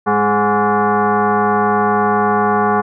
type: tone with frequency modulation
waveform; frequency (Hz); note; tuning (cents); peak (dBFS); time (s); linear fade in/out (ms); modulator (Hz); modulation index
sine; 206; G#3; -14; -11; 0.06-2.82; 20; 312; 3.6
effects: none